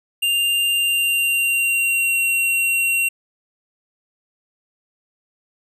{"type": "tone with pitch glide", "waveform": "square", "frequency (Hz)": [2794, 2743], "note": ["F7", "F7"], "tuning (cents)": [0, -32], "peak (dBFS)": -17, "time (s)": [0.22, 3.09], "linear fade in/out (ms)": 10, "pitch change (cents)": -32, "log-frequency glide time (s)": [0.71, 2.18], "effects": []}